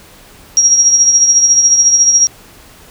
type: tone with tremolo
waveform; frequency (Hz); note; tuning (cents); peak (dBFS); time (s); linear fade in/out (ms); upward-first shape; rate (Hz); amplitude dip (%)
sine; 5650; F8; +19; -3; 0.57-2.27; 0; triangle; 14; 60
effects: pink hiss -40 dBFS RMS until 2.9 s